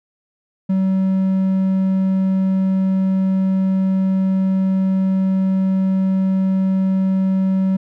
triangle tone, 190.2 Hz, F#3, 48 cents sharp, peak -12 dBFS, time 0.69-7.77 s, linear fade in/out 10 ms, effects none

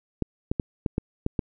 clicks, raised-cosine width 3 ms, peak -11 dBFS, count 7, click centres 0.223 / 0.515 / 0.598 / 0.862 / 0.981 / 1.264 / 1.392 s, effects none

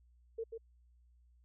sine tone with echo, 453.1 Hz, A#4, 49 cents flat, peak -36 dBFS, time 0.38-0.44 s, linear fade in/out 10 ms, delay 140 ms, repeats 1, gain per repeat -5 dB, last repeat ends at 0.58 s, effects added 60 Hz sine -63 dBFS peak until 1.44 s

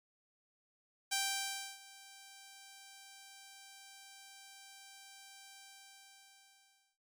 5% pulse tone with ADSR envelope, 784 Hz, G5, in tune, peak -20 dBFS, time 1.11-6.98 s, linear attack 16 ms, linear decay 650 ms, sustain -22 dB, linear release 1400 ms, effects MP3 96 kbps

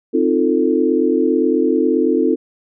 sine chord, F dominant seventh, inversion second, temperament equal with one note detuned, 261.6 / 311.1 / 349.2 / 444.3 Hz, C4 / Eb4 / F4 / A4, 0 / 0 / 0 / +17 cents, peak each -18 dBFS, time 0.13-2.36 s, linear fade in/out 20 ms, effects none

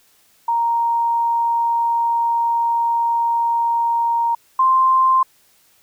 sine tone pair in turn, 932.3 / 1046.5 Hz, A#5 / C6, 0 / 0 cents, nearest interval major second, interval 200 cents, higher second, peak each -15 / -11 dBFS, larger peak second, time 0.48-4.35 / 4.59-5.23 s, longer first, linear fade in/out 5 ms, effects white hiss -56 dBFS RMS until 5.82 s

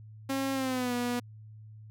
sawtooth tone with pitch glide, 270 to 243.3 Hz, C#4 to B3, -45 to -26 cents, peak -25 dBFS, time 0.29-1.2 s, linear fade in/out 10 ms, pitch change -181 cents, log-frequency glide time 0.53-0.94 s, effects added 108 Hz sine -46 dBFS peak until 1.9 s

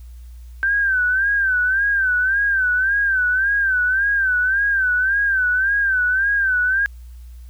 sine tone with vibrato, 1555 Hz, G6, 14 cents flat, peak -15 dBFS, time 0.63-6.86 s, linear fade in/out 0 ms, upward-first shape sine, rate 1.8 Hz, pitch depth 97 cents each way, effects added 60 Hz sine -35 dBFS peak until 7.49 s + white hiss -58 dBFS RMS until 7.49 s

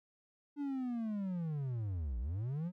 triangle linear two-way sweep, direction down then up, 293.7 to 55 to 185.6 Hz, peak -33 dBFS, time 0.56-2.72 s, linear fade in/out 50 ms, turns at 2.19 s, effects none

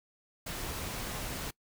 pink noise, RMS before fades -38 dBFS, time 0.46-1.51 s, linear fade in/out 10 ms, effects noise-tail reverb RT60 0.1 s tail -23 dB re dry

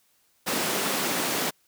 pink high-pass noise, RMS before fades -27 dBFS, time 0.46-1.51 s, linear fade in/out 20 ms, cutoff 190 Hz, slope 24 dB/octave, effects white hiss -66 dBFS RMS until 1.67 s

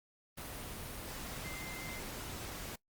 sine tone in noise, 2081 Hz, C7, 10 cents flat, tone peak -47 dBFS, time 1.44-2 s, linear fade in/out 10 ms, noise pink, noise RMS -44 dBFS, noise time 0.37-2.76 s, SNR -6 dB, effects noise-tail reverb RT60 0.1 s tail -23 dB re dry + Opus 32 kbps

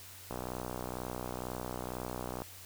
click train, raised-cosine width 1 ms, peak -24 dBFS, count 132, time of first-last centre 0.31-2.42 s, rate 62.1 Hz, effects added 93 Hz sine -56 dBFS peak until 2.65 s + white hiss -51 dBFS RMS until 2.65 s

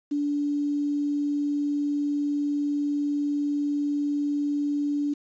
sine tone with quantisation, 290 Hz, D4, 22 cents flat, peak -23 dBFS, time 0.11-5.14 s, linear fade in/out 10 ms, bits 8, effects resampled to 16000 Hz

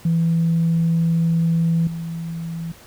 sine tone with level steps, 165.8 Hz, E3, 10 cents sharp, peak -14 / -25 dBFS, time 0.05-2.72 s, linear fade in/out 5 ms, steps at 1.87 s, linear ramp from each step 2 ms, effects tanh soft clip ceiling -11 dBFS + pink hiss -46 dBFS RMS until 2.86 s

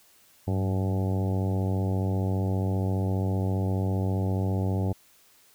harmonic tone with a mistuned harmonic, 94.9 Hz, F#2, 44 cents sharp, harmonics 1 / 2 / 3 / 4 / 5 / 6 / 7 / 8 / 9, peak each -25 / -31 / -35 / -37 / -39 / -41 / -42 / -43 / -44 dBFS, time 0.47-4.93 s, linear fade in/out 10 ms, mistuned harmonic 1, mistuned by +60 cents, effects white hiss -59 dBFS RMS until 5.54 s

